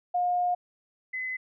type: tone pair in turn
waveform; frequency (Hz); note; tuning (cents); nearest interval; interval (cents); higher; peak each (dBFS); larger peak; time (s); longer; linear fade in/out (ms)
sine; 714 / 2028; F5 / B6; +38 / +45; octave + tritone; 1807; second; -23 / -30; first; 0.14-0.55 / 1.13-1.37; first; 10
effects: none

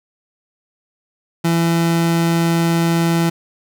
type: tone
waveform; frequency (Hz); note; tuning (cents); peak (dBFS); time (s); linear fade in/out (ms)
30% pulse; 167.4; E3; +27; -11; 1.44-3.3; 10
effects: none

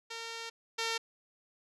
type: tone pair in turn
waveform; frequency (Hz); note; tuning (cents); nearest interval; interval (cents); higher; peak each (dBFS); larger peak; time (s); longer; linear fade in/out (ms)
5% pulse; 457.9 / 455; A#4 / A#4; -31 / -42; unison; 11; first; -28 / -20; second; 0.1-0.5 / 0.78-0.98; first; 10
effects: resampled to 24000 Hz

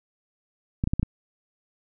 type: clicks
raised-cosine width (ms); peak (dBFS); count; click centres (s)
5; -11; 5; 0.839 / 0.874 / 0.935 / 0.996 / 1.03
effects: none

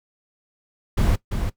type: noise with echo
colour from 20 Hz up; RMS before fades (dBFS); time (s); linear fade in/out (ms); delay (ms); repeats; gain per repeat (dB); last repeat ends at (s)
brown; -18; 0.97-1.16; 10; 340; 1; -6; 1.5
effects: noise-tail reverb RT60 0.1 s tail -17 dB re dry

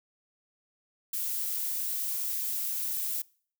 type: noise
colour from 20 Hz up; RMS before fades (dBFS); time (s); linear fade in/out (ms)
violet; -32; 1.13-3.22; 5
effects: noise-tail reverb RT60 0.5 s tail -24 dB re dry

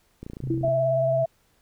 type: click train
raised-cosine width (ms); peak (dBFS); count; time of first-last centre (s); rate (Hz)
3; -24; 14; 0.23-0.681; 28.8
type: tone with pitch glide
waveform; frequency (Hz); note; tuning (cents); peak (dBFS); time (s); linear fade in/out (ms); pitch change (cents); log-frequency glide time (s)
sine; 130.5 to 132.78; C3 to C3; -4 to +26; -27; 0.42-1.25; 20; +30; 0.54-1.12
type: tone with exponential decay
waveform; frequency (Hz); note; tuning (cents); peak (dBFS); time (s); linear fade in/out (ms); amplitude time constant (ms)
sine; 329.6; E4; 0; -20; 0.5-0.88; 5; 82
type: tone with vibrato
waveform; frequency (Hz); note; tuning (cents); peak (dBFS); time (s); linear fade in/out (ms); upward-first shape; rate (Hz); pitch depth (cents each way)
sine; 659; E5; -1; -20; 0.63-1.26; 10; sine; 18; 23
effects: pink hiss -65 dBFS RMS until 1.61 s

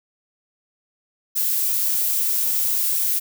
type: noise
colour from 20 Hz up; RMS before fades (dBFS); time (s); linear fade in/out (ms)
violet; -21; 1.35-3.2; 20
effects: none

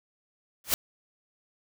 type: noise with exponential growth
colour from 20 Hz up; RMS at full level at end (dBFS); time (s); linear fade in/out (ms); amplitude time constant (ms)
white; -19; 0.64-0.74; 1; 21
effects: none

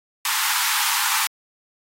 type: high-pass noise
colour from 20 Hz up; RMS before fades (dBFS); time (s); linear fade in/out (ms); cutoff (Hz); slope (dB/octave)
pink; -22; 0.25-1.27; 2; 830; 96
effects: AAC 48 kbps

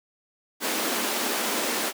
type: high-pass noise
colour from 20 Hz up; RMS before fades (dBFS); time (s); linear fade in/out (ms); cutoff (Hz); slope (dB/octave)
pink; -27; 0.6-1.93; 50; 220; 48
effects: none

